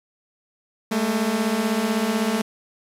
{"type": "beating tone pair", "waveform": "sawtooth", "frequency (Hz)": [207.7, 223.7], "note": ["G#3", "A3"], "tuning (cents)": [0, 29], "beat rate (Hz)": 16, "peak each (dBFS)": [-21, -18], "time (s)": [0.91, 2.42], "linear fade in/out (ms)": 10, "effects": ["resampled to 32000 Hz", "7-bit"]}